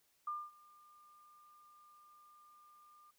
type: tone with ADSR envelope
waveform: sine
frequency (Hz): 1200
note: D6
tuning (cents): +37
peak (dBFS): -36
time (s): 0.27-3.11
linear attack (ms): 6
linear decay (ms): 230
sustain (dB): -24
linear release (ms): 8
effects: white hiss -75 dBFS RMS until 3.18 s